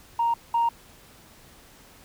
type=tone pair in turn; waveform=sine; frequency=932.3 / 932.3 Hz; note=A#5 / A#5; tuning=0 / 0 cents; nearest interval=unison; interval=0 cents; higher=neither; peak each=-19 / -18 dBFS; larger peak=second; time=0.19-0.34 / 0.54-0.69 s; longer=neither; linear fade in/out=5 ms; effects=tanh soft clip ceiling -16 dBFS + pink hiss -52 dBFS RMS until 2.04 s